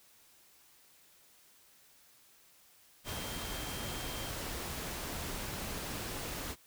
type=tone in noise; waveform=sine; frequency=3176 Hz; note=G7; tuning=22 cents sharp; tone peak=-48 dBFS; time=3.04-4.33 s; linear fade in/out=50 ms; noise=pink; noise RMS=-40 dBFS; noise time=3.04-6.56 s; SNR=-11 dB; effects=white hiss -63 dBFS RMS until 6.66 s